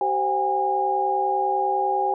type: tone cluster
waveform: sine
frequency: 385.7 / 524 / 746 / 816 Hz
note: G4 / C5 / F#5 / G#5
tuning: -28 / +2 / +14 / -31 cents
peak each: -27 / -30 / -30 / -21 dBFS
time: 0.01-2.14 s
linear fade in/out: 2 ms
effects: none